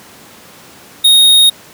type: tone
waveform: square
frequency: 3729 Hz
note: A#7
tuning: in tune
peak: -5 dBFS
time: 1.04-1.5 s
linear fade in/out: 10 ms
effects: pink hiss -38 dBFS RMS until 1.73 s + high-pass 150 Hz 12 dB/octave